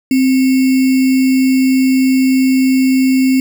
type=tone with sample-and-hold; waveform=sine; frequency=261.6 Hz; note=C4; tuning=in tune; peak=-8 dBFS; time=0.11-3.4 s; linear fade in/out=2 ms; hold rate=2450 Hz; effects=none